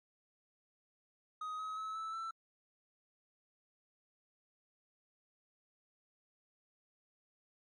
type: tone with pitch steps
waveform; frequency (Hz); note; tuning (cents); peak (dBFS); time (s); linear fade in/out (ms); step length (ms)
triangle; 1255 / 1274 / 1293.3 / 1312.8 / 1332.7; D#6 / D#6 / E6 / E6 / E6; +15 / +41 / -33 / -8 / +19; -37; 1.41-2.31; 5; 180
effects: MP3 48 kbps